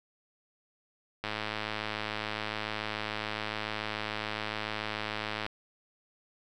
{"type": "click train", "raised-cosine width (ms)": 0.3, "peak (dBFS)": -17, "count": 453, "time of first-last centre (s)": [1.24, 5.464], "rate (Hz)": 107, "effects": []}